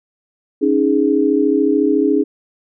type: chord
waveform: sine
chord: C# suspended second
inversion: none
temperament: equal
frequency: 277.2 / 311.1 / 415.3 Hz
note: C#4 / D#4 / G#4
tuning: 0 / 0 / 0 cents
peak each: -16 dBFS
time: 0.61-2.24 s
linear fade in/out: 20 ms
effects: none